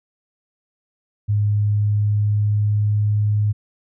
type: tone with pitch glide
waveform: sine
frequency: 103.9 to 104.8 Hz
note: G#2 to G#2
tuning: +1 to +16 cents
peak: -15 dBFS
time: 1.28-3.53 s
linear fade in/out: 20 ms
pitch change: +15 cents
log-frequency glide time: 1.48-3.16 s
effects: none